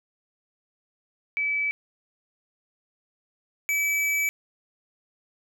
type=tone pair in turn; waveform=sine / square; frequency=2299 / 2299 Hz; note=D7 / D7; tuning=-37 / -37 cents; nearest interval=unison; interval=0 cents; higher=neither; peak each=-23 dBFS; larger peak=neither; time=1.37-1.71 / 3.69-4.29 s; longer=second; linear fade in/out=0 ms; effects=none